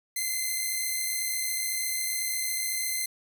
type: tone pair together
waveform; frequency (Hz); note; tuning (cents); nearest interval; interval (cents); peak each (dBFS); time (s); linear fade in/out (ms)
5% pulse; 2059 / 2093; C7 / C7; -28 / 0; unison; 28; -19 / -23; 0.16-3.06; 5
effects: none